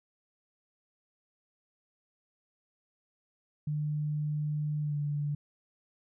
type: tone with pitch glide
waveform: sine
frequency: 150 to 146.32 Hz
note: D3 to D3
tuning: +37 to -6 cents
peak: -29 dBFS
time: 3.67-5.35 s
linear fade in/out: 5 ms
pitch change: -43 cents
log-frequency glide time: 4.82-4.96 s
effects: none